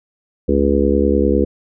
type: harmonic tone with a mistuned harmonic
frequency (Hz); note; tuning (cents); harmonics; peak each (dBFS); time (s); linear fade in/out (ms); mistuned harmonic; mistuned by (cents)
70; C#2; +18; 1 / 3 / 4 / 5 / 6 / 7; -19 / -19 / -19 / -19 / -19 / -19; 0.48-1.45; 10; 1; +21
effects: none